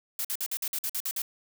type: noise bursts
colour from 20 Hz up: blue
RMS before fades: -31 dBFS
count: 10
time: 0.19-1.219 s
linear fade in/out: 2 ms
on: 57 ms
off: 51 ms
effects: none

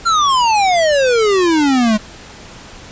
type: exponential sweep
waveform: square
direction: down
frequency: 1396.9 to 207.7 Hz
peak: -11 dBFS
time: 0.05-1.98 s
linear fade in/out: 20 ms
effects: pink hiss -36 dBFS RMS until 2.91 s + resampled to 16000 Hz

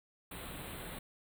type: band-stop noise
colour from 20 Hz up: pink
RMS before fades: -45 dBFS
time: 0.31-0.99 s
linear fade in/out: 5 ms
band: 4100 to 8000 Hz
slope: 96 dB/octave
effects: none

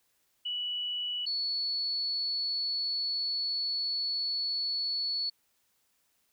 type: tone pair in turn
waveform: sine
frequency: 2948 / 4417 Hz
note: F#7 / C#8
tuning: -7 / -7 cents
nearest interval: perfect fifth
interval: 700 cents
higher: second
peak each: -31 / -29 dBFS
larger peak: second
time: 0.45-1.26 / 1.26-5.3 s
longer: second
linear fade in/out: 10 ms
effects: white hiss -73 dBFS RMS until 6.32 s

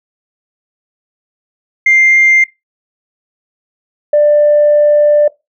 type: tone pair in turn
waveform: sine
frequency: 2101 / 592 Hz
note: C7 / D5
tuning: +7 / +14 cents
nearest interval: octave + minor seventh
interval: 2193 cents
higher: first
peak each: -4 dBFS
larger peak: neither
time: 1.86-2.44 / 4.13-5.28 s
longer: second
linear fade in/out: 5 ms
effects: noise-tail reverb RT60 0.2 s tail -21 dB re dry + tanh soft clip ceiling -1 dBFS

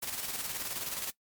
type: noise with tremolo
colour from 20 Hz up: white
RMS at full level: -35 dBFS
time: 0.02-1.11 s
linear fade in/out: 10 ms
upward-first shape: square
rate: 19 Hz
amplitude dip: 45%
effects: noise-tail reverb RT60 0.1 s tail -19 dB re dry + MP3 96 kbps

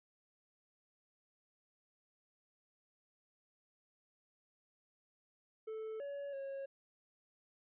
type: tone with pitch steps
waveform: triangle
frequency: 438.8 / 565 / 547 Hz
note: A4 / C#5 / C#5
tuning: -5 / +33 / -23 cents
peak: -39 dBFS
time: 5.67-6.66 s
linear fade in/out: 10 ms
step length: 330 ms
effects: resampled to 8000 Hz

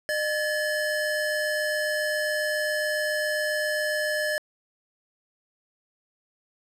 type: tone pair together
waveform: square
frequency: 608 / 1716.7 Hz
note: D#5 / A6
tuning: -40 / -43 cents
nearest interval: octave + tritone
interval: 1797 cents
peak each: -28 dBFS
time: 0.09-4.38 s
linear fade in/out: 0 ms
effects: low-pass 12000 Hz 12 dB/octave

